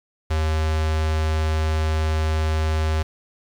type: tone with notch filter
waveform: square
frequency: 78.5 Hz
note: D#2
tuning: 16 cents sharp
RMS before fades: -21 dBFS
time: 0.3-3.03 s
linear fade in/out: 10 ms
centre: 190 Hz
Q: 0.79
effects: low-pass 6000 Hz 12 dB/octave + 8-bit